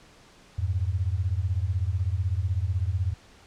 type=beating tone pair; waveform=sine; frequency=85.3 / 101.3 Hz; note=F2 / G#2; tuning=-40 / -43 cents; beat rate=16 Hz; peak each=-26 / -27 dBFS; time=0.58-3.14 s; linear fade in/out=10 ms; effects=pink hiss -54 dBFS RMS until 3.46 s + low-pass 7000 Hz 12 dB/octave